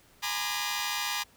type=tone cluster; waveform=10% pulse; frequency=829 / 936 / 1013 / 1202 Hz; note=G#5 / A#5 / B5 / D6; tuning=-3 / +7 / +44 / +40 cents; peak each=-27 dBFS; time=0.22-1.24 s; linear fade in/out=20 ms; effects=pink hiss -60 dBFS RMS until 1.36 s